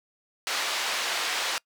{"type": "band-pass noise", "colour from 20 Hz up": "white", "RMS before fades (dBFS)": -29, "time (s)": [0.47, 1.58], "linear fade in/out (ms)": 0, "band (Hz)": [600, 4200], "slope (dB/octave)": 12, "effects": ["noise-tail reverb RT60 0.1 s tail -25 dB re dry"]}